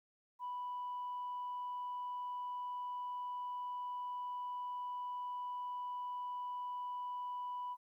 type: tone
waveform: sine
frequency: 987.8 Hz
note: B5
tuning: in tune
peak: -38 dBFS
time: 0.39-7.77 s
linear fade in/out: 50 ms
effects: tanh soft clip ceiling -36 dBFS + 13-bit